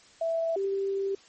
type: tone pair in turn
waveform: sine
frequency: 659.3 / 392 Hz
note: E5 / G4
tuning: 0 / 0 cents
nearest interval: major sixth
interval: 900 cents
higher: first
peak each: -25 / -26 dBFS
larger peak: first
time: 0.21-0.56 / 0.56-1.15 s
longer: second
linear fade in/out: 5 ms
effects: white hiss -56 dBFS RMS until 1.28 s + MP3 32 kbps